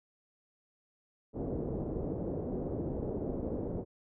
white low-pass noise, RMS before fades -36 dBFS, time 1.33-3.85 s, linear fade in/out 50 ms, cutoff 480 Hz, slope 24 dB/octave, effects none

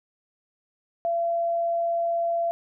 sine tone, 679 Hz, F5, 49 cents flat, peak -22 dBFS, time 1.05-2.51 s, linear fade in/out 0 ms, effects none

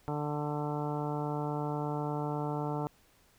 harmonic tone with a mistuned harmonic, 148.1 Hz, D3, 15 cents sharp, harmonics 1 / 2 / 3 / 4 / 5 / 6 / 7 / 8 / 9, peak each -35 / -38 / -39 / -43 / -41 / -40 / -48 / -50 / -47 dBFS, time 0.08-2.87 s, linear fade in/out 0 ms, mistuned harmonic 8, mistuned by -35 cents, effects pink hiss -65 dBFS RMS until 3.38 s

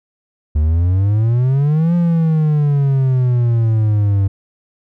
triangle exponential two-way sweep, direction up then down, 73 to 174.61 to 96.7 Hz, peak -9 dBFS, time 0.55-4.28 s, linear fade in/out 10 ms, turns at 1.95 s, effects none

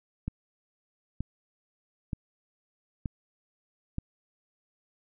click train, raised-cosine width 5 ms, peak -19 dBFS, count 5, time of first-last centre 0.28-3.984 s, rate 1.08 Hz, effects none

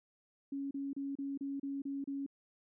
sine tone bursts, 277.2 Hz, C#4, in tune, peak -36 dBFS, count 8, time 0.52-2.264 s, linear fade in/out 5 ms, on 190 ms, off 32 ms, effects none

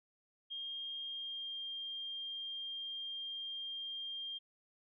sine tone with pitch glide, 3221 to 3201 Hz, G7 to G7, +46 to +36 cents, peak -40 dBFS, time 0.5-4.39 s, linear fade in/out 20 ms, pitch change -10 cents, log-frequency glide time 1.05-1.59 s, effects none

